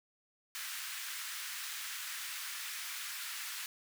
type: high-pass noise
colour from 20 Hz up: pink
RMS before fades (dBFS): -42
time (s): 0.55-3.66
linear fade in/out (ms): 0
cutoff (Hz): 1400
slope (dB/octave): 24
effects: none